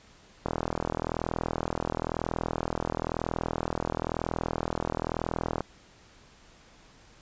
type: click train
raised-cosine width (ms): 1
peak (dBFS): -14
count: 212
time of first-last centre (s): 0.46-5.606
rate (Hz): 41
effects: pink hiss -56 dBFS RMS until 7.21 s + resampled to 16000 Hz